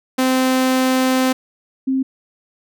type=tone pair in turn; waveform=sawtooth / sine; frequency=258.9 / 264.6 Hz; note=C4 / C4; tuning=-18 / +20 cents; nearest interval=unison; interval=38 cents; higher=second; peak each=-10 / -15 dBFS; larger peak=first; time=0.18-1.33 / 1.87-2.03 s; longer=first; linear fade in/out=10 ms; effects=none